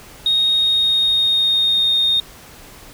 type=tone with pitch glide; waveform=sine; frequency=3729 to 3688 Hz; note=A#7 to A#7; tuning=0 to -19 cents; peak=-12 dBFS; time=0.26-2.2 s; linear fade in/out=2 ms; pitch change=-19 cents; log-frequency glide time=0.52-1.91 s; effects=tanh soft clip ceiling -9 dBFS + pink hiss -41 dBFS RMS until 2.93 s